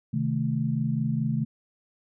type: chord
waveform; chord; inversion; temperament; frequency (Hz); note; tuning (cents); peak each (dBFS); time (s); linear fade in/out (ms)
sine; A diminished; first; equal; 130.81 / 155.56 / 220; C3 / Eb3 / A3; 0 / 0 / 0; -28; 0.13-1.45; 10
effects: none